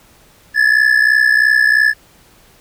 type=ring-modulated tone; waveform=triangle; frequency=1725 Hz; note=A6; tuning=35 cents flat; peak=-4 dBFS; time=0.54-1.94 s; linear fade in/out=50 ms; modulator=31.5 Hz; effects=pink hiss -48 dBFS RMS until 2.6 s